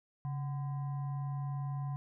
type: tone with frequency modulation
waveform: sine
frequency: 138.59 Hz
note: C#3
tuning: in tune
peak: -34 dBFS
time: 0.25-1.96 s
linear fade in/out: 0 ms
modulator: 882 Hz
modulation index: 0.32
effects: none